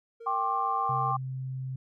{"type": "tone with vibrato", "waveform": "triangle", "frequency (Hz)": 460, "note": "A#4", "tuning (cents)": -23, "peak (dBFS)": -40, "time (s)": [0.2, 1.12], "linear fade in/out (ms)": 10, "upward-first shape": "sine", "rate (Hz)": 3.3, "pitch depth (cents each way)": 13}
{"type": "chord", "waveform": "sine", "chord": "G suspended fourth", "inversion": "none", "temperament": "equal with one note detuned", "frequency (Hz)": [784, 1067.3, 1174.7], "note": ["G5", "C6", "D6"], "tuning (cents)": [0, 34, 0], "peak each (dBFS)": -30, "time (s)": [0.26, 1.17], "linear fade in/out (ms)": 10}
{"type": "tone", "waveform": "sine", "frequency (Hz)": 130.81, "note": "C3", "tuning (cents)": 0, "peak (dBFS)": -32, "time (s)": [0.89, 1.76], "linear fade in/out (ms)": 5}
{"effects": []}